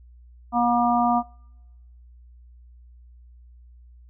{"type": "harmonic tone", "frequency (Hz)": 239.5, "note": "A#3", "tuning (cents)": 47, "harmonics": [1, 3, 4, 5], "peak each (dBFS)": [-23, -21, -25, -26], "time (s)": [0.52, 1.23], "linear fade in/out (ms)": 50, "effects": ["noise-tail reverb RT60 1.0 s tail -26 dB re dry", "added 60 Hz sine -46 dBFS peak until 4.09 s"]}